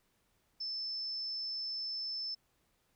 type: tone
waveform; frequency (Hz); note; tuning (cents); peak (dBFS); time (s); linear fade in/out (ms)
sine; 5274; E8; 0; -36; 0.6-2.35; 10
effects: pink hiss -75 dBFS RMS until 2.95 s